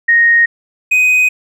sine / triangle tone pair in turn, 1864.7 / 2503 Hz, A#6 / D#7, 0 / +10 cents, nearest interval perfect fourth, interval 510 cents, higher second, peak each -6 dBFS, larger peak neither, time 0.08-0.46 / 0.91-1.29 s, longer neither, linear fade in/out 10 ms, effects none

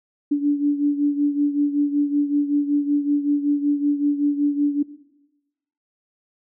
sine beating tone pair, 288.3 / 293.6 Hz, D4 / D4, -32 / 0 cents, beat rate 5.3 Hz, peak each -18 / -23 dBFS, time 0.31-4.83 s, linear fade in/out 10 ms, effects noise-tail reverb RT60 1.0 s tail -17 dB re dry

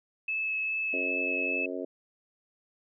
sine tone with vibrato, 2600 Hz, E7, 24 cents flat, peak -28 dBFS, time 0.28-1.66 s, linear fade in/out 5 ms, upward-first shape sine, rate 2.5 Hz, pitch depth 8 cents each way
harmonic tone, 90.9 Hz, F#2, 30 cents flat, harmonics 3 / 4 / 5 / 6 / 7, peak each -37 / -38 / -39 / -40 / -40 dBFS, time 0.93-1.85 s, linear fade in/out 5 ms
effects none

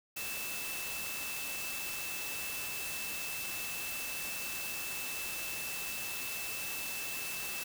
sine tone in noise, 2641 Hz, E7, 3 cents sharp, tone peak -41 dBFS, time 0.16-7.64 s, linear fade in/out 10 ms, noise white, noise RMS -40 dBFS, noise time 0.16-7.64 s, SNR -4 dB, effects none

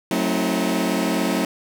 sawtooth chord, F# diminished seventh, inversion none, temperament just, 185 / 222 / 266.4 / 319.7 Hz, F#3 / A3 / C4 / Eb4, 0 / +16 / +31 / +47 cents, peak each -21 dBFS, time 0.11-1.45 s, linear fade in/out 2 ms, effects none

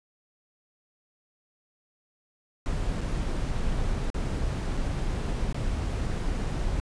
brown noise with dropouts, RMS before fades -28 dBFS, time 2.66-6.8 s, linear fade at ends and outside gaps 0 ms, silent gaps 3.008-3.014 / 4.101-4.144 / 4.771-4.775 / 5.527-5.545 s, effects resampled to 22050 Hz

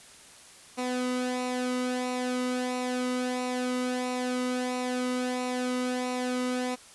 sawtooth tone with flanger, 250.9 Hz, B3, 28 cents sharp, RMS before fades -30 dBFS, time 0.77-6.76 s, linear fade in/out 20 ms, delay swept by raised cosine 0.61 to 1.21 ms, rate 1.5 Hz, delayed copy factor -0.6, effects white hiss -51 dBFS RMS until 6.94 s + resampled to 24000 Hz

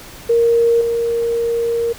sine tone with level steps, 466.2 Hz, A#4, in tune, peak -10 / -15 dBFS, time 0.29-1.93 s, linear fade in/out 10 ms, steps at 0.81 s, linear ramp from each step 2 ms, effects pink hiss -37 dBFS RMS until 1.98 s

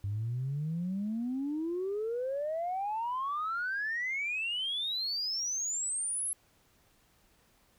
sine exponential sweep, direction up, 97.3 to 11175 Hz, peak -30 dBFS, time 0.04-6.33 s, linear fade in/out 0 ms, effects tanh soft clip ceiling -27 dBFS + pink hiss -67 dBFS RMS until 7.78 s

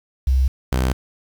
sine / sawtooth tone pair in turn, 65.41 / 63.92 Hz, C2 / C2, 0 / -40 cents, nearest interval unison, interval 40 cents, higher first, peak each -13 dBFS, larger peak neither, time 0.27-0.48 / 0.72-0.93 s, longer neither, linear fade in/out 5 ms, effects 7-bit

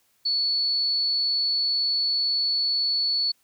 sine tone, 4429 Hz, C#8, 2 cents flat, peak -21 dBFS, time 0.25-3.32 s, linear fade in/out 10 ms, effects white hiss -66 dBFS RMS until 3.43 s

